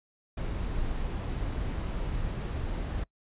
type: noise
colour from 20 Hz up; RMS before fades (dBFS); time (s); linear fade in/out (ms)
brown; -32; 0.37-3.04; 5
effects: noise-tail reverb RT60 0.1 s tail -24 dB re dry + resampled to 8000 Hz